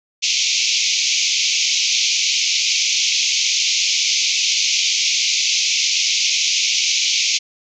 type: band-pass noise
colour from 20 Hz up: white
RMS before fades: -18 dBFS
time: 0.22-7.39 s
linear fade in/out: 20 ms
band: 2200 to 6700 Hz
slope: 96 dB/octave
effects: none